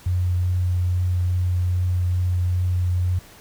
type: tone with vibrato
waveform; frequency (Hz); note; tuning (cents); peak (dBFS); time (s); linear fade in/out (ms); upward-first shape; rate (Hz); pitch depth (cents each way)
sine; 89.9; F#2; -49; -18; 0.06-3.19; 5; triangle; 2.4; 11
effects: pink hiss -47 dBFS RMS until 3.4 s